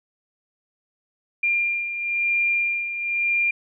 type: beating tone pair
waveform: sine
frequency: 2394 / 2395 Hz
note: D7 / D7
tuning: +33 / +33 cents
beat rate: 1 Hz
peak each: -28 / -21 dBFS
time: 1.43-3.51 s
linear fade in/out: 5 ms
effects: none